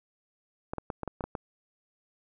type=clicks; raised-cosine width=1 ms; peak=-19 dBFS; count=8; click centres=0.735 / 0.783 / 0.902 / 1.033 / 1.077 / 1.208 / 1.24 / 1.352 s; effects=none